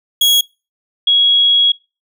40% pulse / sine tone pair in turn, 3321 / 3321 Hz, G#7 / G#7, -1 / -1 cents, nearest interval unison, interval 0 cents, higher neither, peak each -8 dBFS, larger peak neither, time 0.21-0.41 / 1.07-1.72 s, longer second, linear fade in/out 5 ms, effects noise-tail reverb RT60 0.3 s tail -24 dB re dry

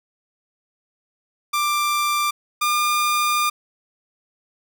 sawtooth tone pair in turn, 1183 / 1204.4 Hz, D6 / D6, +12 / +43 cents, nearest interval unison, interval 31 cents, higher second, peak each -15 / -14 dBFS, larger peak second, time 1.53-2.31 / 2.61-3.5 s, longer second, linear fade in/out 10 ms, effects none

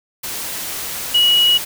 sine tone in noise, 2911 Hz, F#7, 29 cents flat, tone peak -10 dBFS, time 1.14-1.58 s, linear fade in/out 10 ms, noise white, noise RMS -26 dBFS, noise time 0.23-1.65 s, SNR +13 dB, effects none

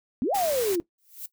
sine exponential two-way sweep, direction up then down, 220 to 830.6 to 327.9 Hz, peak -22 dBFS, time 0.22-0.8 s, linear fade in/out 0 ms, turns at 0.34 s
white noise, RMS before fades -33 dBFS, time 0.34-0.76 s, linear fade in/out 10 ms
violet noise with exponential growth, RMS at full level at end -33 dBFS, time 0.98-1.26 s, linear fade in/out 5 ms, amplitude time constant 60 ms
effects noise-tail reverb RT60 0.1 s tail -17 dB re dry

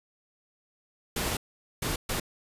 pink noise bursts at uneven times, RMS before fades -30 dBFS, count 3, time 1.16-1.37 / 1.82-1.96 / 2.09-2.2 s, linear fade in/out 5 ms, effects resampled to 32000 Hz

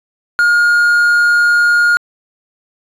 triangle tone with quantisation, 1425 Hz, F6, 34 cents sharp, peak -6 dBFS, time 0.39-1.97 s, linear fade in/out 0 ms, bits 6, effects resampled to 32000 Hz

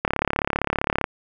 click train, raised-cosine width 0.5 ms, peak -5 dBFS, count 36, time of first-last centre 0.05-1.042 s, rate 35.3 Hz, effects none

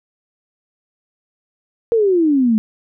sine exponential sweep, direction down, 474.5 to 211.5 Hz, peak -11 dBFS, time 1.92-2.58 s, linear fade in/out 0 ms, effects none

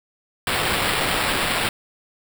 violet noise with sample-and-hold, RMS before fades -22 dBFS, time 0.47-1.69 s, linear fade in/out 2 ms, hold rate 6300 Hz, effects none

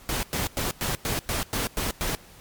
pink noise bursts, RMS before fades -27 dBFS, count 9, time 0.09-2.15 s, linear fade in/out 0 ms, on 140 ms, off 100 ms, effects pink hiss -50 dBFS RMS until 2.4 s + MP3 96 kbps

